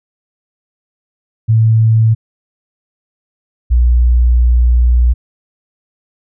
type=tone pair in turn; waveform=sine; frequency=111.7 / 60.27 Hz; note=A2 / B1; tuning=+27 / -42 cents; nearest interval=major seventh; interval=1069 cents; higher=first; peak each=-6 dBFS; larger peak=neither; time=1.48-2.15 / 3.7-5.14 s; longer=second; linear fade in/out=20 ms; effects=none